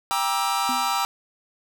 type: chord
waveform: 45% pulse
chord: E half-diminished seventh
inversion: first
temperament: just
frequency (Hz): 791.1 / 949.3 / 1186.7 / 1318.5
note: G5 / Bb5 / D6 / E6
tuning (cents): +16 / +31 / +18 / 0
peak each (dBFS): -27 / -27 / -30 / -27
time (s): 0.11-1.05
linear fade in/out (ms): 0
type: tone with exponential decay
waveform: sine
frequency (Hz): 250.6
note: B3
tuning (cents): +25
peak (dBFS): -27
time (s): 0.69-1.03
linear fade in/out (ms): 1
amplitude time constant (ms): 73
effects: none